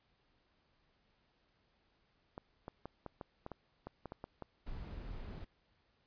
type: clicks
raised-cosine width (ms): 1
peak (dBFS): -30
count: 12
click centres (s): 2.379 / 2.681 / 2.856 / 3.063 / 3.212 / 3.464 / 3.517 / 3.87 / 4.057 / 4.121 / 4.241 / 4.423
type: noise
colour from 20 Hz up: brown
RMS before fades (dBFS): -45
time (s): 4.66-5.45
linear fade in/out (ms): 10
effects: pink hiss -75 dBFS RMS until 6.06 s + resampled to 11025 Hz